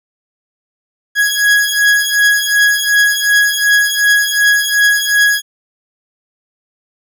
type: beating tone pair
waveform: 40% pulse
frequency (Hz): 1661.2 / 1663.9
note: G#6 / G#6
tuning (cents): 0 / +3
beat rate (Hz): 2.7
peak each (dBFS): -12 / -11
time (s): 1.15-5.42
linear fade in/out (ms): 50
effects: none

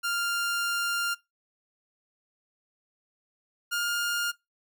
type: tone pair in turn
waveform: sawtooth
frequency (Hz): 1396.9 / 1412.3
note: F6 / F6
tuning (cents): 0 / +19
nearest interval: unison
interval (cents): 19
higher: second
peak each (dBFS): -23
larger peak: neither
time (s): 0.03-1.15 / 3.71-4.32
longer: first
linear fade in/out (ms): 20
effects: noise-tail reverb RT60 0.2 s tail -21 dB re dry

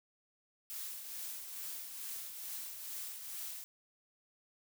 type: noise with tremolo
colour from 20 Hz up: blue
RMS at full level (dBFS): -42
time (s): 0.7-3.64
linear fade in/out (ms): 0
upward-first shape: triangle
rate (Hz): 2.3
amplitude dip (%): 50
effects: none

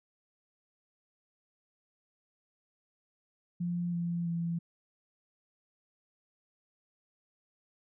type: tone with pitch steps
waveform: sine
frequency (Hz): 174.2 / 171.5 / 168.85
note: F3 / F3 / E3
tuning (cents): -4 / -31 / +42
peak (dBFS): -30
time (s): 3.6-4.59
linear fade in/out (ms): 10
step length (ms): 330
effects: none

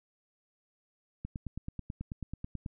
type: click train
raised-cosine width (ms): 5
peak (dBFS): -25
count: 14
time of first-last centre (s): 1.25-2.662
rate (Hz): 9.21
effects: none

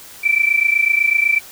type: tone pair together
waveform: sine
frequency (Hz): 2321 / 2349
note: D7 / D7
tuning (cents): -21 / 0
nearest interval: unison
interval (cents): 21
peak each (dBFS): -15 / -16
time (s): 0.23-1.4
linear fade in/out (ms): 20
effects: white hiss -39 dBFS RMS until 1.51 s

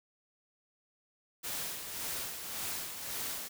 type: noise with tremolo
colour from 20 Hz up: white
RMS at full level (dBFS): -37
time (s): 1.43-3.49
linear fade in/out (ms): 20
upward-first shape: sine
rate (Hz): 1.8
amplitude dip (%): 50
effects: none

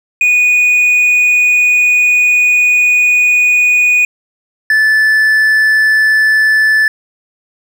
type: tone pair in turn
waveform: triangle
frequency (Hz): 2469 / 1745.8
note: D#7 / A6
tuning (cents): -14 / -14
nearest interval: tritone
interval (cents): 600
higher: first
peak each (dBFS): -5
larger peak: neither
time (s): 0.21-4.05 / 4.7-6.88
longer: first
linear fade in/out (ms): 2
effects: none

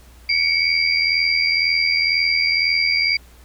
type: tone cluster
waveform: sine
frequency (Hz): 2211 / 2293 / 4756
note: C#7 / D7 / D8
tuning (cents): -5 / -42 / +21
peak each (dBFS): -20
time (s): 0.29-3.17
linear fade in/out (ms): 5
effects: added 60 Hz sine -44 dBFS peak until 3.44 s + pink hiss -51 dBFS RMS until 3.44 s

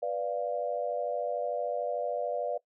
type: chord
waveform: sine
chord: B diminished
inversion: none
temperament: equal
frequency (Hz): 493.9 / 587.3 / 698.5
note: B4 / D5 / F5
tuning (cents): 0 / 0 / 0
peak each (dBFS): -34 / -32 / -35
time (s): 0.02-2.58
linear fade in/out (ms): 10
effects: noise-tail reverb RT60 0.1 s tail -20 dB re dry

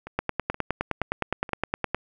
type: two click trains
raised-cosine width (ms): 0.5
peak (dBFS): -9 / -22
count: 18 / 4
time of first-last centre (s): 0.19-1.946 / 0.07-1.492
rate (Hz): 9.68 / 2.11
effects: none

